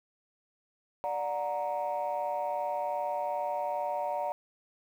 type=chord; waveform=sine; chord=D augmented; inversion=none; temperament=equal with one note detuned; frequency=587.3 / 729.8 / 932.3 Hz; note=D5 / F#5 / A#5; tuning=0 / -24 / 0 cents; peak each=-33 dBFS; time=1.04-4.32 s; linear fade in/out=0 ms; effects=tanh soft clip ceiling -24 dBFS + 10-bit